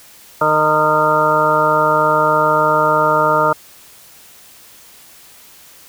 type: harmonic tone with a mistuned harmonic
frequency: 153.6 Hz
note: D#3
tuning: 22 cents flat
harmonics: 1 / 2 / 3 / 4 / 6 / 7 / 8 / 9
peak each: -26 / -26 / -21 / -17 / -17 / -28 / -16 / -19 dBFS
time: 0.41-3.53 s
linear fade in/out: 5 ms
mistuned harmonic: 7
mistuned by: -43 cents
effects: white hiss -43 dBFS RMS until 5.88 s